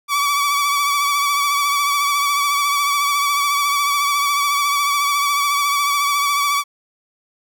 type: tone with vibrato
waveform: sawtooth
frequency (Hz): 1145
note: D6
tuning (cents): -44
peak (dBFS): -12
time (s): 0.08-6.64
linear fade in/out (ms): 50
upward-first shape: triangle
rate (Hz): 14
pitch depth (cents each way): 43
effects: none